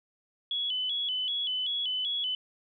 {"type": "tone with vibrato", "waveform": "sine", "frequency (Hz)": 3183, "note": "G7", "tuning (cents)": 26, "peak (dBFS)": -28, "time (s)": [0.51, 2.35], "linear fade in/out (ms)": 2, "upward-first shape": "square", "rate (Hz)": 2.6, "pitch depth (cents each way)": 93, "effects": []}